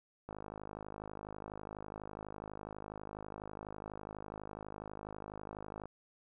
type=click train; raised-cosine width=1 ms; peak=-30 dBFS; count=291; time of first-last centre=0.29-5.856 s; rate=52.1 Hz; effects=none